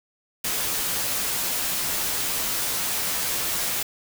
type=noise with comb filter; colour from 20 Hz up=white; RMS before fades=-26 dBFS; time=0.44-3.83 s; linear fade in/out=5 ms; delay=13 ms; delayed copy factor=-0.55; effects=none